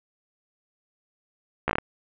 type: slowing click train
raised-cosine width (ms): 0.5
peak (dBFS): -8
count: 6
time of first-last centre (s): 1.68-1.784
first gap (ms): 14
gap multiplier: 1.2
effects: resampled to 8000 Hz + 8-bit